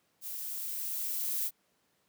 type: noise with level ramp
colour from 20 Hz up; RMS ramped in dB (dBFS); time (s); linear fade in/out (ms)
violet; -40 to -32; 0.21-1.51; 50
effects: pink hiss -73 dBFS RMS until 2.08 s + high-pass 150 Hz 12 dB/octave